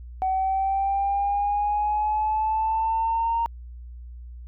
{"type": "exponential sweep", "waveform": "sine", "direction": "up", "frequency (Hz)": [754, 928], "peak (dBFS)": -20, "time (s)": [0.22, 3.46], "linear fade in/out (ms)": 0, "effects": ["tanh soft clip ceiling -16 dBFS", "added 60 Hz sine -37 dBFS peak until 4.47 s"]}